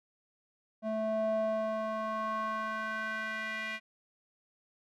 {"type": "tone with band-pass filter sweep", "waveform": "square", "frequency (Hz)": 218.7, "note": "A3", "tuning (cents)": -10, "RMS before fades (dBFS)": -34, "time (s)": [0.82, 3.8], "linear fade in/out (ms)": 50, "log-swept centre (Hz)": [510, 2200], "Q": 3.3, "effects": []}